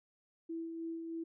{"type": "tone with tremolo", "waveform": "sine", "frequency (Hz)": 329.6, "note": "E4", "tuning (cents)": 0, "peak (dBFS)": -37, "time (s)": [0.49, 1.24], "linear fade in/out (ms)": 10, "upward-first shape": "sine", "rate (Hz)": 3.2, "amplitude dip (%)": 35, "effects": []}